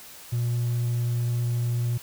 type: tone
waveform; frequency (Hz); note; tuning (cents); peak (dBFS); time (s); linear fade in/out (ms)
triangle; 119.7; A#2; +46; -20; 0.32-1.98; 10
effects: tanh soft clip ceiling -17 dBFS + white hiss -45 dBFS RMS until 2.02 s